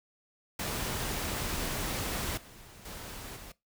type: noise with level steps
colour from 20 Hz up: pink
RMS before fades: -34 / -52 / -43 / -47 dBFS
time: 0.59-3.52 s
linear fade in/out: 5 ms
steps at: 2.37 / 2.85 / 3.36 s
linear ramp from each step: 5 ms
effects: noise-tail reverb RT60 0.2 s tail -20 dB re dry